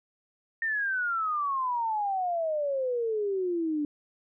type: exponential sweep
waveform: sine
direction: down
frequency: 1840 to 290 Hz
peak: -26 dBFS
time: 0.62-3.85 s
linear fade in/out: 2 ms
effects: none